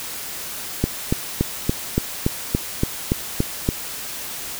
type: click train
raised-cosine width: 3 ms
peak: -4 dBFS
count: 11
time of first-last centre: 0.84-3.689 s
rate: 3.51 Hz
effects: white hiss -31 dBFS RMS until 4.59 s